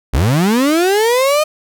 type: linear sweep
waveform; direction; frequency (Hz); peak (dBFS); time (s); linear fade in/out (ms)
35% pulse; up; 51.91 to 622.3; -9; 0.13-1.44; 10
effects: none

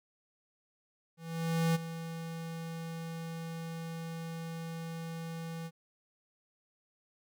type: tone with ADSR envelope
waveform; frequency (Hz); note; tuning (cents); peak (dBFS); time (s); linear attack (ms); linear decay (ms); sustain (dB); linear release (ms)
square; 164.81; E3; 0; -26; 1.17-5.71; 580; 21; -13; 51
effects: none

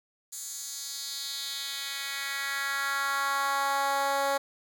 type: tone with high-pass filter sweep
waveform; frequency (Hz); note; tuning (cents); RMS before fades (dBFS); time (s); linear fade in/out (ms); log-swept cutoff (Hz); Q
10% pulse; 277.2; C#4; 0; -31; 0.32-4.38; 10; 7500 to 570; 2
effects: none

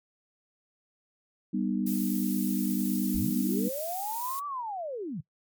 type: chord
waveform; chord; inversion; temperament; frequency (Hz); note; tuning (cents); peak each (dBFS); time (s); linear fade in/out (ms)
sine; G augmented; none; just; 196 / 245 / 306.2; G3 / B3 / D#4; 0 / -14 / -28; -29 / -30 / -32; 1.53-3.69; 10
type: noise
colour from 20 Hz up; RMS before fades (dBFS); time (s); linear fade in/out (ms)
violet; -37; 1.86-4.4; 10
type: linear two-way sweep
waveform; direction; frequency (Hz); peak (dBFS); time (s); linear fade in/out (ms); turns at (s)
sine; up then down; 34 to 1174.7 to 128.7; -32; 3.14-5.21; 10; 4.46
effects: noise-tail reverb RT60 0.1 s tail -19 dB re dry + MP3 96 kbps

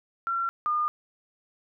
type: tone pair in turn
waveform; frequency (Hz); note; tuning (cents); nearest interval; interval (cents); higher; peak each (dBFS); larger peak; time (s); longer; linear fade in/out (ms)
sine; 1363 / 1214.3; F6 / D#6; -43 / -43; major second; 200; first; -25 / -23; second; 0.27-0.49 / 0.66-0.88; neither; 0
effects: none

